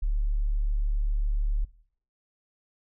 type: tone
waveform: sine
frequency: 36.34 Hz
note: D1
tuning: 17 cents flat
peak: -23 dBFS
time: 0.02-1.65 s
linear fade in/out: 10 ms
effects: noise-tail reverb RT60 0.6 s tail -18 dB re dry